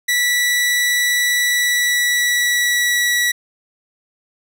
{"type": "tone with pitch glide", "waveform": "sawtooth", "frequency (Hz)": [1955, 1940.4], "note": ["B6", "B6"], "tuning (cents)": [-18, -31], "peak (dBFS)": -11, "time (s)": [0.08, 3.32], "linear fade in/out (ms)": 10, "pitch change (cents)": -13, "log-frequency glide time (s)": [1.43, 3.16], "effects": []}